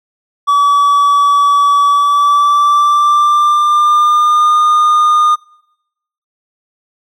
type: tone with pitch glide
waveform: triangle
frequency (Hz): 1144 to 1219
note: D6 to D#6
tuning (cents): -46 to -36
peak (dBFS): -5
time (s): 0.47-5.36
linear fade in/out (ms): 20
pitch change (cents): +110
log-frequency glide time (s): 1.87-4.59
effects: noise-tail reverb RT60 0.9 s tail -24 dB re dry